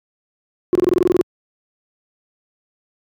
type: tone bursts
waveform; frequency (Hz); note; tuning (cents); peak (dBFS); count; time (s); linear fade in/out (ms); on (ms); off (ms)
sine; 358.3; F4; +44; -8; 11; 0.73-1.212; 0; 22; 24
effects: tanh soft clip ceiling -8 dBFS + high-pass 80 Hz 12 dB/octave